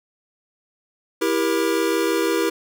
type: chord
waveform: square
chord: E diminished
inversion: none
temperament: just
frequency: 329.6 / 395.6 / 474.7 Hz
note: E4 / G4 / Bb4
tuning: 0 / +16 / +31 cents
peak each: -23 / -24 / -24 dBFS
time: 1.21-2.5 s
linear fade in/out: 10 ms
effects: none